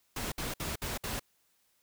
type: noise bursts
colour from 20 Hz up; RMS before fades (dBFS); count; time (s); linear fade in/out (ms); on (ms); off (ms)
pink; -36; 5; 0.16-1.196; 5; 160; 59
effects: white hiss -72 dBFS RMS until 1.82 s